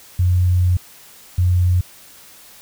sine tone pair in turn, 90 / 89.64 Hz, F#2 / F2, -47 / +46 cents, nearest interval unison, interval 7 cents, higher first, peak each -12 dBFS, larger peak neither, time 0.19-0.77 / 1.38-1.81 s, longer first, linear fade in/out 5 ms, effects white hiss -44 dBFS RMS until 2.61 s

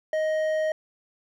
triangle tone with hard clipping, 625 Hz, D#5, 8 cents sharp, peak -24 dBFS, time 0.13-0.72 s, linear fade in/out 2 ms, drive 10 dB, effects none

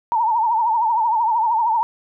sine tone with vibrato, 911 Hz, A#5, 40 cents flat, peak -15 dBFS, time 0.12-1.83 s, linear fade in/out 0 ms, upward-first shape triangle, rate 13 Hz, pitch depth 120 cents each way, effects none

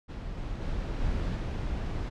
brown noise with level steps, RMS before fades -37 / -35 / -32 / -30 / -32 dBFS, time 0.08-2.1 s, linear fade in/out 20 ms, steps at 0.37 / 0.61 / 1 / 1.35 s, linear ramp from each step 20 ms, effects low-pass 5000 Hz 12 dB/octave

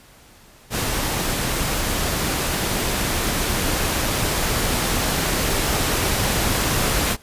pink noise with level ramp, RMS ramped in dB -23 to -20 dBFS, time 0.7-7.17 s, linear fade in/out 50 ms, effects pink hiss -49 dBFS RMS until 7.22 s + resampled to 32000 Hz

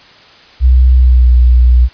sine tone with pitch glide, 63.2 to 61.12 Hz, B1 to B1, +41 to -17 cents, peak -3 dBFS, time 0.6-1.89 s, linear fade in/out 50 ms, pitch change -58 cents, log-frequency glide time 0.98-1.29 s, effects white hiss -40 dBFS RMS until 1.93 s + resampled to 11025 Hz

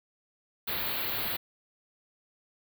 white band-stop noise, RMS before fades -32 dBFS, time 0.67-1.37 s, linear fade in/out 10 ms, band 4500 to 12000 Hz, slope 96 dB/octave, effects none

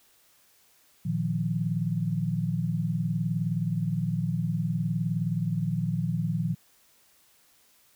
sine chord, Bb suspended fourth, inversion none, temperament just, 116.54 / 155.39 / 174.81 Hz, Bb2 / Eb3 / F3, 0 / -2 / +2 cents, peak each -31 / -29 / -29 dBFS, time 1.05-6.55 s, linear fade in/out 10 ms, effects white hiss -62 dBFS RMS until 7.95 s

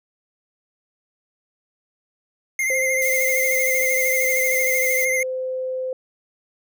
square tone with vibrato, 2097 Hz, C7, 3 cents sharp, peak -20 dBFS, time 2.59-5.23 s, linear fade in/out 2 ms, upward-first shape triangle, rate 13 Hz, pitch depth 51 cents each way
sine tone with pitch glide, 522 to 515.7 Hz, C5 to C5, -4 to -25 cents, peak -23 dBFS, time 2.7-5.93 s, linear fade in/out 2 ms, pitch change -21 cents, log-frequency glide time 3.06-4.86 s
violet noise, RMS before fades -27 dBFS, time 3.02-5.05 s, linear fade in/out 2 ms
effects none

